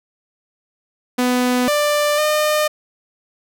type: tone with pitch steps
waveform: sawtooth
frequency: 249 / 591 / 607 Hz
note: B3 / D5 / D#5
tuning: +14 / +11 / -43 cents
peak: -11 dBFS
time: 1.18-2.68 s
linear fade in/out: 10 ms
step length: 500 ms
effects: none